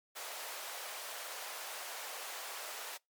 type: high-pass noise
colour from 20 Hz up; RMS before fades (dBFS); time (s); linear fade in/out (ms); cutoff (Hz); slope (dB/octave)
pink; -44; 0.15-2.98; 20; 560; 24
effects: noise-tail reverb RT60 0.2 s tail -26 dB re dry + MP3 96 kbps